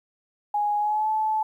sine tone with pitch glide, 830 to 867.7 Hz, G#5 to A5, -1 to -24 cents, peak -21 dBFS, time 0.54-1.43 s, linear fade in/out 5 ms, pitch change +77 cents, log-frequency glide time 0.78-1.09 s, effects 10-bit

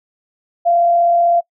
sine tone with frequency modulation, 689 Hz, F5, 24 cents flat, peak -10 dBFS, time 0.65-1.41 s, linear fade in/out 20 ms, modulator 35.9 Hz, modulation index 0.28, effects noise-tail reverb RT60 0.1 s tail -22 dB re dry

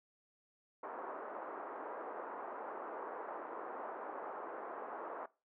white band-pass noise, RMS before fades -45 dBFS, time 0.83-5.26 s, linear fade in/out 5 ms, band 340 to 1200 Hz, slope 24 dB/octave, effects noise-tail reverb RT60 0.3 s tail -21 dB re dry + low-pass 2000 Hz 12 dB/octave

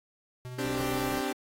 square tone with tremolo, 125.5 Hz, B2, 28 cents sharp, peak -38 dBFS, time 0.45-1.15 s, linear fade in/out 0 ms, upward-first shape sine, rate 15 Hz, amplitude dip 25%
sawtooth chord, C suspended second, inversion none, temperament equal, 261.6 / 293.7 / 392 Hz, C4 / D4 / G4, 0 / 0 / 0 cents, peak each -30 dBFS, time 0.58-1.33 s, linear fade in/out 10 ms
click train, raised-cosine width 2 ms, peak -30 dBFS, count 36, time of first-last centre 0.65-1.206 s, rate 63 Hz
violet noise, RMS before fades -44 dBFS, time 0.78-1.19 s, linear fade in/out 5 ms
effects AAC 48 kbps

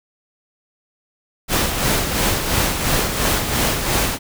pink noise with tremolo, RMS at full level -17 dBFS, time 1.48-4.19 s, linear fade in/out 50 ms, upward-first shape sine, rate 2.9 Hz, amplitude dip 50%, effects none

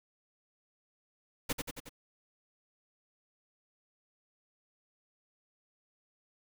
pink noise with echo, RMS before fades -32 dBFS, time 1.49-1.53 s, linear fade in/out 10 ms, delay 91 ms, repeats 4, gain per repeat -4 dB, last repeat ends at 1.894 s, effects none

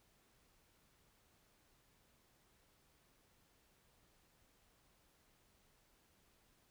silence, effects pink hiss -73 dBFS RMS until 6.7 s

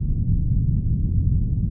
white low-pass noise, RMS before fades -20 dBFS, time 0-1.7 s, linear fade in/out 20 ms, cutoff 150 Hz, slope 24 dB/octave, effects none

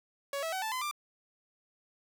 sawtooth tone with pitch steps, 560 / 650.7 / 756.2 / 878.7 / 1021.1 / 1186.6 Hz, C#5 / E5 / F#5 / A5 / C6 / D6, +18 / -23 / +38 / -3 / -43 / +18 cents, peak -29 dBFS, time 0.33-0.912 s, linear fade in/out 2 ms, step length 97 ms, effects none

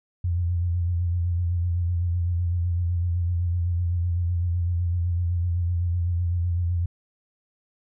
sine tone with vibrato, 87 Hz, F2, 6 cents flat, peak -21 dBFS, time 0.24-6.86 s, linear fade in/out 5 ms, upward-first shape sine, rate 7.9 Hz, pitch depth 45 cents each way, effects none

